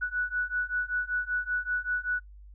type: beating tone pair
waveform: sine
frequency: 1474 / 1479.2 Hz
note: F#6 / F#6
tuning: -7 / -1 cents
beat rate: 5.2 Hz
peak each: -31 / -30 dBFS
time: 0.01-2.2 s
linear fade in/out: 20 ms
effects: noise-tail reverb RT60 0.1 s tail -23 dB re dry + added 50 Hz sine -46 dBFS peak until 2.54 s